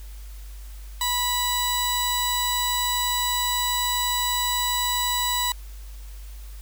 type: tone pair together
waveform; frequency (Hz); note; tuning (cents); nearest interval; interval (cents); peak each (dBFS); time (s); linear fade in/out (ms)
sawtooth; 981 / 3924; B5 / B7; -12 / -12; 2 octaves; 2400; -21; 1.01-5.52; 2
effects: added 50 Hz sine -36 dBFS peak until 6.61 s + white hiss -51 dBFS RMS until 6.61 s